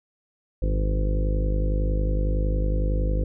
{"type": "harmonic tone with a mistuned harmonic", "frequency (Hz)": 50.9, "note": "G#1", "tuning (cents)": -34, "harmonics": [1, 2, 3, 4, 5, 6, 7, 8, 9, 10], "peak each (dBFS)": [-21, -31, -33, -38, -40, -36, -41, -42, -41, -34], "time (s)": [0.62, 3.24], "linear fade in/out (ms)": 5, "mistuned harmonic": 3, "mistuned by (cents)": 49, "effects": []}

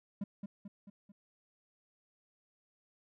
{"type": "tone with echo", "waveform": "triangle", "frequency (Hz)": 200.5, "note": "G3", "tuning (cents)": 39, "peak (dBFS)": -32, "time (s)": [0.21, 0.24], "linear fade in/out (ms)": 5, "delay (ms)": 220, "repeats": 4, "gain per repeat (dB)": -5, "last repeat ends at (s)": 1.12, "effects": []}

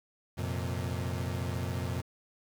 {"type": "chord", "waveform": "35% pulse", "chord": "F suspended fourth", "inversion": "none", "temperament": "equal with one note detuned", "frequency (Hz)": [88.99, 116.54, 130.81], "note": ["F2", "Bb2", "C3"], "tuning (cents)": [33, 0, 0], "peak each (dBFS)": [-33, -36, -36], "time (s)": [0.37, 2.02], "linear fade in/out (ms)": 20, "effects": ["9-bit"]}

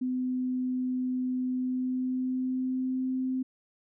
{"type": "tone with pitch glide", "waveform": "sine", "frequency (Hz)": [254.1, 258.7], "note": ["B3", "C4"], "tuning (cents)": [49, -19], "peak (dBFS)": -27, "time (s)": [0.01, 3.43], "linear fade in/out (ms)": 10, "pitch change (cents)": 32, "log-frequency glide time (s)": [1.53, 3.09], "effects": []}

